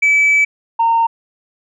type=tone pair in turn; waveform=sine; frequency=2300 / 917.8 Hz; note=D7 / A#5; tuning=-37 / -27 cents; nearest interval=octave + major third; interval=1590 cents; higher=first; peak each=-7 / -9 dBFS; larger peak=first; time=0.02-0.45 / 0.79-1.07 s; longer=first; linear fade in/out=10 ms; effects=tanh soft clip ceiling -7 dBFS